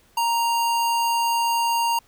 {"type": "tone", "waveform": "square", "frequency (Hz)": 932.3, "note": "A#5", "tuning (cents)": 0, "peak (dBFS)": -20, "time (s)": [0.17, 1.99], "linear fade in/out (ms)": 5, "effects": ["pink hiss -58 dBFS RMS until 2.07 s"]}